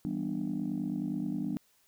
sine chord, E minor seventh, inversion none, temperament just, 164.81 / 197.78 / 247.2 / 296.7 Hz, E3 / G3 / B3 / D4, 0 / +16 / +2 / +18 cents, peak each -38 / -35 / -35 / -35 dBFS, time 0.05-1.57 s, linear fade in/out 0 ms, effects tanh soft clip ceiling -24 dBFS + white hiss -68 dBFS RMS until 1.87 s

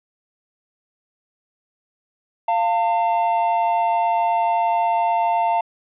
triangle tone pair together, 695 / 901.9 Hz, F5 / A5, -9 / +43 cents, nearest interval perfect fourth, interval 452 cents, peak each -18 / -17 dBFS, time 2.48-5.61 s, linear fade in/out 5 ms, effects resampled to 8000 Hz

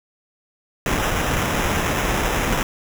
pink noise with sample-and-hold, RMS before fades -21 dBFS, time 0.86-2.63 s, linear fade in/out 2 ms, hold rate 4410 Hz, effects none

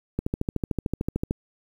click train, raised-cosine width 3 ms, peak -12 dBFS, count 16, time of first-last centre 0.19-1.309 s, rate 13.4 Hz, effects 8-bit

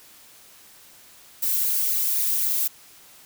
violet noise with flanger, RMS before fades -23 dBFS, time 1.42-2.68 s, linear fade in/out 10 ms, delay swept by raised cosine 0.44 to 1.94 ms, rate 3.9 Hz, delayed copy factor +0.6, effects white hiss -50 dBFS RMS until 3.25 s

